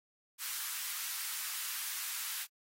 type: high-pass noise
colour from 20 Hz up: white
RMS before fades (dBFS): -39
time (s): 0.38-2.47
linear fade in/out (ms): 50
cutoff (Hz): 1100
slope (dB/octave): 24
effects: AAC 48 kbps